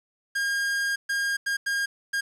45% pulse tone bursts at uneven times, 1618 Hz, G#6, 46 cents flat, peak -24 dBFS, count 5, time 0.35-0.96 / 1.09-1.37 / 1.46-1.57 / 1.66-1.86 / 2.13-2.21 s, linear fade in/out 10 ms, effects low-pass 10000 Hz 12 dB/octave + 9-bit

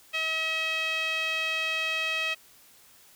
sawtooth tone with band-pass filter, 640 Hz, D#5, 49 cents sharp, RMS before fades -29 dBFS, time 0.13-2.35 s, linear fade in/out 20 ms, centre 2700 Hz, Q 3.9, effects white hiss -56 dBFS RMS until 3.15 s

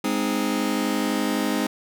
sawtooth chord, Ab major, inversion none, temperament just, 207.7 / 259.6 / 311.5 Hz, Ab3 / C4 / Eb4, 0 / -13 / +2 cents, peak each -22 dBFS, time 0.04-1.67 s, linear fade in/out 5 ms, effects none

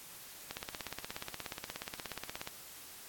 click train, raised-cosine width 0.2 ms, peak -22 dBFS, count 34, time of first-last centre 0.51-2.474 s, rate 16.8 Hz, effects white hiss -51 dBFS RMS until 3.08 s + AAC 64 kbps

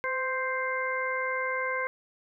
harmonic tone with a mistuned harmonic, 523.3 Hz, C5, in tune, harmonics 1 / 2 / 3 / 4, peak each -33 / -33 / -33 / -33 dBFS, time 0.04-1.87 s, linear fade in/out 0 ms, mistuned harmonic 1, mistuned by -30 cents, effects none

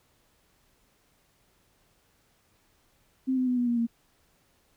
sine tone with pitch steps, 261.5 / 255.4 / 249.4 / 243.6 / 237.9 / 232.3 Hz, C4 / C4 / B3 / B3 / A#3 / A#3, -1 / -42 / +17 / -24 / +35 / -6 cents, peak -23 dBFS, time 3.27-3.87 s, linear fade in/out 20 ms, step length 100 ms, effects pink hiss -67 dBFS RMS until 4.76 s

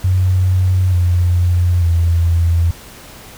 sine tone with pitch steps, 92.5 / 88.37 / 84.43 Hz, F#2 / F2 / E2, 0 / +21 / +42 cents, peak -10 dBFS, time 0.04-2.71 s, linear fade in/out 5 ms, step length 890 ms, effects pink hiss -37 dBFS RMS until 3.37 s

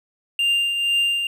triangle tone with tremolo, 2794 Hz, F7, in tune, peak -14 dBFS, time 0.39-1.27 s, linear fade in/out 2 ms, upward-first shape triangle, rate 2.1 Hz, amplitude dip 50%, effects none

